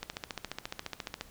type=click train; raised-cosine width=0.2 ms; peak=-18 dBFS; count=18; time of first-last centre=0.03-1.211 s; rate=14.4 Hz; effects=pink hiss -56 dBFS RMS until 1.3 s